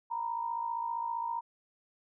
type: tone pair together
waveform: sine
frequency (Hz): 928.8 / 984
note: A#5 / B5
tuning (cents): -7 / -7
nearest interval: minor second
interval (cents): 100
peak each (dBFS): -33 / -38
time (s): 0.1-1.41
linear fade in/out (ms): 20
effects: none